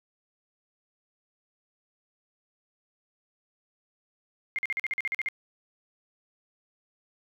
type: tone bursts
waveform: sine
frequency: 2121 Hz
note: C7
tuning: 23 cents sharp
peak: -26 dBFS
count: 11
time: 4.56-5.286 s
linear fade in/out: 0 ms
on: 26 ms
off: 44 ms
effects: none